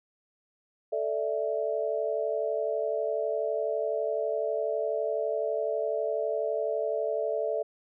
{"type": "chord", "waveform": "sine", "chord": "A suspended fourth", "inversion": "none", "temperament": "equal", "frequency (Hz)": [440, 587.3, 659.3], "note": ["A4", "D5", "E5"], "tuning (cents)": [0, 0, 0], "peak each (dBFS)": -31, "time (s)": [0.92, 7.63], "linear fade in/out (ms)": 10, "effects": []}